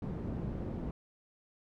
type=low-pass noise; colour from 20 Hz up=white; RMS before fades=-38 dBFS; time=0.02-0.91 s; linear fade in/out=2 ms; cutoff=250 Hz; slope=12 dB/octave; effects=none